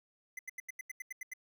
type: tone bursts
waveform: square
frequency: 2033 Hz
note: B6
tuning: 50 cents sharp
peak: -40 dBFS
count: 10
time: 0.37-1.336 s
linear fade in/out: 5 ms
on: 21 ms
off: 84 ms
effects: none